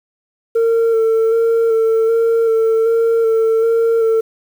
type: tone with vibrato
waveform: sine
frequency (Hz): 453.1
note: A#4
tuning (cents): -49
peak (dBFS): -8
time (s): 0.55-4.21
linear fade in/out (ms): 10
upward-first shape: square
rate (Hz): 1.3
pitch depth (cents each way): 18
effects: tanh soft clip ceiling -10 dBFS + 7-bit